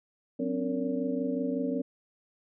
sine tone cluster, 185 / 258.7 / 284.1 / 461.9 / 568 Hz, F#3 / C4 / C#4 / A#4 / C#5, 0 / -19 / +43 / -16 / +42 cents, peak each -39 / -30 / -35 / -35 / -37 dBFS, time 0.39-1.82 s, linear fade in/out 10 ms, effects none

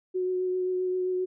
sine tone with vibrato, 367.5 Hz, F#4, 12 cents flat, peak -25 dBFS, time 0.14-1.26 s, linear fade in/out 20 ms, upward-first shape triangle, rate 7.6 Hz, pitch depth 16 cents each way, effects none

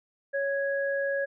sine tone pair together, 555.8 / 1661.2 Hz, C#5 / G#6, +4 / 0 cents, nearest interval octave + perfect fifth, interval 1896 cents, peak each -27 / -31 dBFS, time 0.33-1.26 s, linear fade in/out 20 ms, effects none

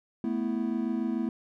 triangle chord, A suspended second, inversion none, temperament equal, 220 / 246.9 / 329.6 Hz, A3 / B3 / E4, 0 / 0 / 0 cents, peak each -29 / -29 / -31 dBFS, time 0.24-1.29 s, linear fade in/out 2 ms, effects none

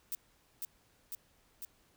violet noise with echo, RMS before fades -37 dBFS, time 0.12-0.15 s, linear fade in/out 0 ms, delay 500 ms, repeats 3, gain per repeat -2 dB, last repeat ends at 1.65 s, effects pink hiss -69 dBFS RMS until 1.96 s

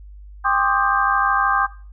sine tone cluster, 795 / 1057 / 1163 / 1236 / 1585 Hz, G5 / C6 / D6 / D#6 / G6, +24 / +17 / -17 / -12 / +19 cents, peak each -22 dBFS, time 0.44-1.67 s, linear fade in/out 20 ms, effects noise-tail reverb RT60 0.4 s tail -18 dB re dry + added 50 Hz sine -37 dBFS peak until 1.92 s

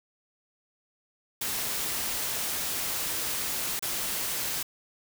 white noise with dropouts, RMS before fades -31 dBFS, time 1.41-4.63 s, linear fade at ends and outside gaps 5 ms, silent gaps 3.794-3.824 s, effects none

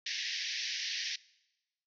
white band-pass noise, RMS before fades -37 dBFS, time 0.06-1.16 s, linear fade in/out 5 ms, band 1700 to 5900 Hz, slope 96 dB/octave, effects noise-tail reverb RT60 1.0 s tail -22 dB re dry

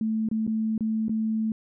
sine tone with dropouts, 220 Hz, A3, in tune, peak -23 dBFS, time 0.01-1.52 s, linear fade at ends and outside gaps 2 ms, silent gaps 0.288-0.313 / 0.467-0.476 / 0.779-0.807 / 1.083-1.094 s, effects none

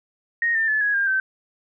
sine tone with pitch steps, 1864.7 / 1796 / 1729.8 / 1666.1 / 1604.7 / 1545.5 Hz, A#6 / A6 / A6 / G#6 / G6 / G6, 0 / +35 / -30 / +5 / +40 / -25 cents, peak -18 dBFS, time 0.42-1.2 s, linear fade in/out 2 ms, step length 130 ms, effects none

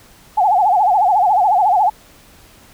sine tone with vibrato, 784 Hz, G5, in tune, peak -10 dBFS, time 0.37-1.9 s, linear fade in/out 10 ms, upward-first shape sine, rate 14 Hz, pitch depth 180 cents each way, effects pink hiss -46 dBFS RMS until 2.73 s

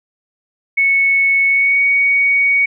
sine tone with pitch glide, 2209 to 2240 Hz, C#7 to C#7, -7 to +18 cents, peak -10 dBFS, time 0.77-2.66 s, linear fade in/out 10 ms, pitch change +25 cents, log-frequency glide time 1.47-1.81 s, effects none

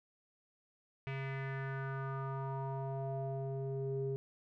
square tone with low-pass filter sweep, 135.2 Hz, C#3, 43 cents flat, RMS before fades -39 dBFS, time 1.07-4.16 s, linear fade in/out 0 ms, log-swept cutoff 2400 to 380 Hz, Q 3.9, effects none

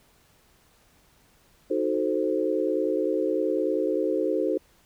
sine chord, D# diminished seventh, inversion none, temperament equal, 311.1 / 370 / 440 / 523.3 Hz, D#4 / F#4 / A4 / C5, 0 / 0 / 0 / 0 cents, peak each -28 dBFS, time 1.7-4.58 s, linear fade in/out 10 ms, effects pink hiss -61 dBFS RMS until 4.85 s

